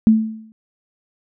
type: tone with exponential decay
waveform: sine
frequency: 220 Hz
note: A3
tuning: in tune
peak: -5 dBFS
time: 0.07-0.52 s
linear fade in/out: 0 ms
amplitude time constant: 97 ms
effects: none